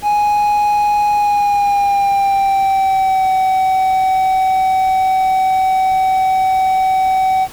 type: tone with pitch glide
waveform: triangle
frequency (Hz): 830.6 to 757.3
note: G#5 to F#5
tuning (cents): 0 to +40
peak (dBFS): -9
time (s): 0.02-7.48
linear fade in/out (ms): 50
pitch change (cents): -160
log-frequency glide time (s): 1.12-3.29
effects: pink hiss -36 dBFS RMS until 7.52 s